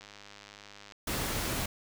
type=click train; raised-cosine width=0.2 ms; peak=-31 dBFS; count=94; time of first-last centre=0.01-0.922 s; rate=102 Hz
type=noise; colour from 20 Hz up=pink; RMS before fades=-33 dBFS; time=1.07-1.66 s; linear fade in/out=5 ms
effects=none